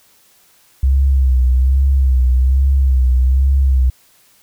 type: tone with vibrato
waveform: sine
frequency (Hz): 65.41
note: C2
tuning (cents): 0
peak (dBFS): -9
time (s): 0.83-3.9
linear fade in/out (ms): 5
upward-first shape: sine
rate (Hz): 1.2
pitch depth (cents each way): 69
effects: white hiss -52 dBFS RMS until 4.42 s